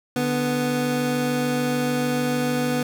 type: tone pair together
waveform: 25% pulse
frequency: 146.99 / 247.2 Hz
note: D3 / B3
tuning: +2 / +2 cents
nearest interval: major sixth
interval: 900 cents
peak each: -24 / -18 dBFS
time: 0.16-2.83 s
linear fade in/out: 2 ms
effects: none

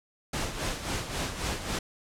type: noise with tremolo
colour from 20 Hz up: pink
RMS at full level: -30 dBFS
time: 0.33-1.79 s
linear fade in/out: 5 ms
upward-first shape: sine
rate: 3.7 Hz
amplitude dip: 60%
effects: low-pass 9000 Hz 12 dB/octave

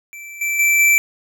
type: tone with level steps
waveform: square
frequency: 2333 Hz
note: D7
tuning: 12 cents flat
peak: -33 / -19 / -13 / -11 dBFS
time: 0.13-0.98 s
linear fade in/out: 0 ms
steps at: 0.41 / 0.59 / 0.79 s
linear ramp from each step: 5 ms
effects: none

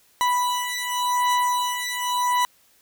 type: beating tone pair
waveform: 40% pulse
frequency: 986 / 986.9 Hz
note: B5 / B5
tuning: -3 / -2 cents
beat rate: 0.9 Hz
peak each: -23 dBFS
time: 0.21-2.45 s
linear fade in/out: 0 ms
effects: white hiss -59 dBFS RMS until 2.81 s

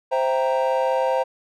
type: chord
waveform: triangle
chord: C dominant seventh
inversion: none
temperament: equal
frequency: 523.3 / 659.3 / 784 / 932.3 Hz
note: C5 / E5 / G5 / Bb5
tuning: 0 / 0 / 0 / 0 cents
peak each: -19 / -25 / -25 / -23 dBFS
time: 0.11-1.24 s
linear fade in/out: 20 ms
effects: none

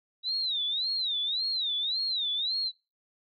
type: tone with vibrato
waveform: sine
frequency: 3846 Hz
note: B7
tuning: 47 cents flat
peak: -27 dBFS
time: 0.23-2.72 s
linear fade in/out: 50 ms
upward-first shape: sine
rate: 1.8 Hz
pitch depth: 190 cents each way
effects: noise-tail reverb RT60 0.3 s tail -26 dB re dry

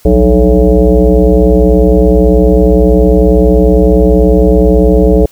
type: tone with frequency modulation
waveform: sine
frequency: 188.4 Hz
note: F#3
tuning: 32 cents sharp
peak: -3 dBFS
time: 0.05-5.26 s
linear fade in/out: 5 ms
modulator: 122 Hz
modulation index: 3
effects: white hiss -44 dBFS RMS until 5.31 s

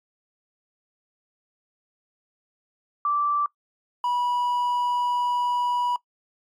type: tone pair in turn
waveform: sine / triangle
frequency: 1168 / 975.9 Hz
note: D6 / B5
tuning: -10 / -21 cents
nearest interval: minor third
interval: 311 cents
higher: first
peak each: -20 dBFS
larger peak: neither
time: 3.05-3.46 / 4.04-5.96 s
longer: second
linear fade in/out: 2 ms
effects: noise-tail reverb RT60 0.1 s tail -20 dB re dry + MP3 96 kbps

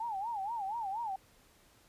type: tone with vibrato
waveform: sine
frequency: 852 Hz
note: G#5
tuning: 44 cents sharp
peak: -34 dBFS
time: 0-1.16 s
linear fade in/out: 5 ms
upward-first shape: sine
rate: 4.2 Hz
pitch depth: 190 cents each way
effects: pink hiss -64 dBFS RMS until 1.88 s + resampled to 32000 Hz

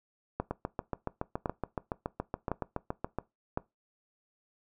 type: two click trains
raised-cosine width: 1 ms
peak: -16 / -18 dBFS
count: 4 / 20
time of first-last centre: 0.4-3.575 / 0.51-3.186 s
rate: 0.945 / 7.1 Hz
effects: noise-tail reverb RT60 0.2 s tail -20 dB re dry

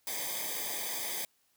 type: noise with comb filter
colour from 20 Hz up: white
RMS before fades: -36 dBFS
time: 0.07-1.25 s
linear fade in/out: 2 ms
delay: 0.72 ms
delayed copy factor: -1
effects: white hiss -72 dBFS RMS until 1.56 s

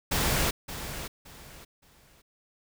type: noise with echo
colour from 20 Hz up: pink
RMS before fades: -26 dBFS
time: 0.11-0.51 s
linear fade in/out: 10 ms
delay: 570 ms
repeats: 3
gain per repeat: -11 dB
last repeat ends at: 2.22 s
effects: none

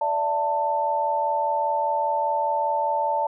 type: tone cluster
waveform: sine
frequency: 582 / 667 / 890 Hz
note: D5 / E5 / A5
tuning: -16 / +20 / +20 cents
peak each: -27 / -30 / -22 dBFS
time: 0.01-3.27 s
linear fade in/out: 5 ms
effects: none

